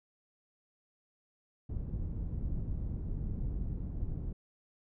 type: low-pass noise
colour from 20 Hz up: pink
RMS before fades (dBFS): -36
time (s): 1.69-4.33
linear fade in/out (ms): 5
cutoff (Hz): 160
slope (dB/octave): 12
effects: none